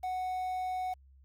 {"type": "tone with quantisation", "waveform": "triangle", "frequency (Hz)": 740, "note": "F#5", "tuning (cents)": 0, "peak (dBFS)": -30, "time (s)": [0.03, 0.94], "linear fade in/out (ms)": 10, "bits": 9, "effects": ["added 67 Hz sine -56 dBFS peak until 1.24 s", "AAC 64 kbps"]}